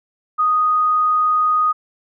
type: tone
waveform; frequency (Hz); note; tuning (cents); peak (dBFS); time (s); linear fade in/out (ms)
sine; 1243; D#6; -2; -13; 0.38-1.73; 20
effects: none